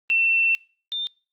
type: tone pair in turn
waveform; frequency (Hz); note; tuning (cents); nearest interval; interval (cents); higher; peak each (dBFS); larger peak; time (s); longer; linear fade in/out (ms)
sine; 2693 / 3604; E7 / A7; +36 / +41; perfect fourth; 505; second; -17 / -25; first; 0.1-0.55 / 0.92-1.07; first; 0
effects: noise-tail reverb RT60 0.4 s tail -25 dB re dry + Opus 32 kbps